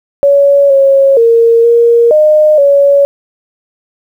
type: tone with pitch steps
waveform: sine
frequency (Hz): 563 / 547 / 461.8 / 468.8 / 611 / 563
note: C#5 / C#5 / A#4 / A#4 / D#5 / C#5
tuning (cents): +27 / -23 / -16 / +10 / -32 / +27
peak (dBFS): -3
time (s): 0.23-3.05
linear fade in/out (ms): 0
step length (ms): 470
effects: 7-bit